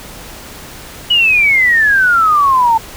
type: exponential sweep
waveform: sine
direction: down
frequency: 2960 to 884 Hz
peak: -7 dBFS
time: 1.1-2.78 s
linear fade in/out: 10 ms
effects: pink hiss -32 dBFS RMS until 2.96 s